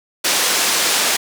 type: band-pass noise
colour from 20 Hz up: white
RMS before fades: -17 dBFS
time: 0.24-1.17 s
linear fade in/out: 10 ms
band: 280 to 7800 Hz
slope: 12 dB/octave
effects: none